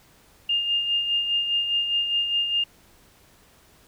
sine tone with tremolo, 2817 Hz, F7, 14 cents sharp, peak -19 dBFS, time 0.49-2.64 s, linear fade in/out 5 ms, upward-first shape sine, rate 4.9 Hz, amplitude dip 50%, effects pink hiss -56 dBFS RMS until 3.87 s

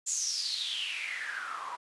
white noise with band-pass filter sweep, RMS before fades -35 dBFS, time 0.06-1.77 s, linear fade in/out 20 ms, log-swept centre 7300 to 950 Hz, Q 8.7, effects resampled to 24000 Hz

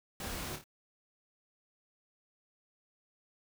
pink noise with echo, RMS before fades -41 dBFS, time 0.2-0.56 s, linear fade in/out 2 ms, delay 27 ms, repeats 3, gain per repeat -6 dB, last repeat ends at 0.641 s, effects none

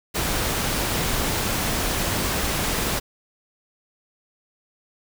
pink noise, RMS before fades -24 dBFS, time 0.14-3 s, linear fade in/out 20 ms, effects none

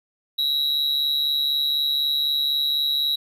triangle tone with amplitude modulation, 3877 Hz, B7, 33 cents flat, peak -15 dBFS, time 0.38-3.16 s, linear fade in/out 10 ms, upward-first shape sine, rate 144 Hz, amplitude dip 70%, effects none

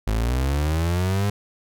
35% pulse linear sweep, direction up, 51.2 to 102.9 Hz, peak -18 dBFS, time 0.07-1.3 s, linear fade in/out 5 ms, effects none

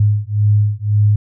sine beating tone pair, 103.5 / 105.4 Hz, G#2 / G#2, -5 / +26 cents, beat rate 1.9 Hz, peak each -14 / -14 dBFS, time 0-1.16 s, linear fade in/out 5 ms, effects none

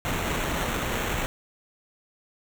pink noise with sample-and-hold, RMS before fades -28 dBFS, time 0.05-1.26 s, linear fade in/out 0 ms, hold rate 4900 Hz, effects none

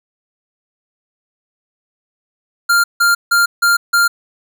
square tone bursts, 1396.9 Hz, F6, in tune, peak -10 dBFS, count 5, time 2.69-4.08 s, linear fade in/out 10 ms, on 150 ms, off 160 ms, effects none

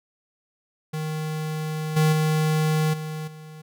square tone with level steps, 155.56 Hz, D#3, in tune, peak -27 / -17 / -20 / -30 / -40 dBFS, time 0.93-3.62 s, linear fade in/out 10 ms, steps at 1.96 / 2.12 / 2.93 / 3.27 s, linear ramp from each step 10 ms, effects none

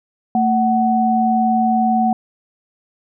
sine tone pair together, 224.7 / 746.3 Hz, A3 / F#5, +37 / +15 cents, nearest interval octave + major sixth, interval 2078 cents, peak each -16 / -15 dBFS, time 0.35-2.13 s, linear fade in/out 2 ms, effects none

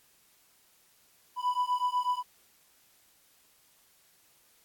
triangle beating tone pair, 987.8 / 995.9 Hz, B5 / B5, 0 / +14 cents, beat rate 8.1 Hz, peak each -28 dBFS, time 1.36-2.23 s, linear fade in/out 50 ms, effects white hiss -64 dBFS RMS until 4.64 s + AAC 64 kbps

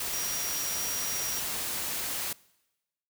sine tone in noise, 5710 Hz, F8, 37 cents sharp, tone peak -34 dBFS, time 0.13-1.4 s, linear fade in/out 5 ms, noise white, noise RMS -33 dBFS, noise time 0-2.33 s, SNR -4 dB, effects noise-tail reverb RT60 1.0 s tail -23 dB re dry

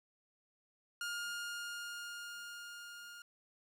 sawtooth tone with level ramp, 1416 Hz, F6, 23 cents sharp, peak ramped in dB -34 to -46 dBFS, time 1.01-3.22 s, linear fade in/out 2 ms, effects low-pass 12000 Hz 12 dB/octave + 11-bit

